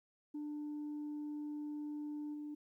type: tone with level steps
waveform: sine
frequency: 297 Hz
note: D4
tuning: 20 cents sharp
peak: -38 / -41 dBFS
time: 0.34-2.55 s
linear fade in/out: 10 ms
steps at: 2.33 s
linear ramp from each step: 20 ms
effects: tanh soft clip ceiling -38 dBFS + 13-bit